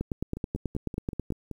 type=two click trains; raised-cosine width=3 ms; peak=-23 / -16 dBFS; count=7 / 13; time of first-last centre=0.37-1.513 / 0.01-1.304 s; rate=5.25 / 9.27 Hz; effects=9-bit